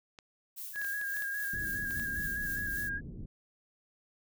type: clicks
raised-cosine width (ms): 0.2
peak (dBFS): -31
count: 9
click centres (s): 0.188 / 0.759 / 0.816 / 0.847 / 1.014 / 1.168 / 1.222 / 1.908 / 1.997
type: noise with tremolo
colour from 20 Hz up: violet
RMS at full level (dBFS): -41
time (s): 0.56-2.9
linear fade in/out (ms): 20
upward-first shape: triangle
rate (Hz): 3.7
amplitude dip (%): 55
type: tone with vibrato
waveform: sine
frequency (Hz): 1642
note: G#6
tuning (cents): -20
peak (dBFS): -33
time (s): 0.73-3.01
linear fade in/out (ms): 50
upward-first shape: square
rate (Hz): 4.9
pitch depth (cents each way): 27
type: low-pass noise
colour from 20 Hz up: pink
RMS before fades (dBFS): -43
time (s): 1.53-3.26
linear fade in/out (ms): 2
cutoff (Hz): 310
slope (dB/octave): 24
effects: none